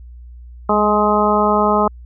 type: harmonic tone with a mistuned harmonic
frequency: 210 Hz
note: G#3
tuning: 19 cents sharp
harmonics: 1 / 2 / 3 / 4 / 5 / 6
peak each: -19 / -19 / -19 / -19 / -19 / -19 dBFS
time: 0.69-1.88 s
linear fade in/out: 5 ms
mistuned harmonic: 1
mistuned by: -18 cents
effects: added 60 Hz sine -34 dBFS peak until 2.05 s